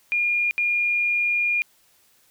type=tone bursts at uneven times; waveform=sine; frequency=2420 Hz; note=D#7; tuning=49 cents flat; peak=-19 dBFS; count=2; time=0.12-0.51 / 0.58-1.62 s; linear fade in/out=0 ms; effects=white hiss -60 dBFS RMS until 2.3 s